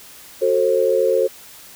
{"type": "chord", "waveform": "sine", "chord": "F# diminished", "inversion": "none", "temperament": "just", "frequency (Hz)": [370, 444, 532.8], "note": ["F#4", "A4", "C5"], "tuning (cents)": [0, 16, 31], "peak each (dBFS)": [-21, -18, -17], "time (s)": [0.41, 1.28], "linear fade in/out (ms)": 20, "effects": ["white hiss -42 dBFS RMS until 1.75 s"]}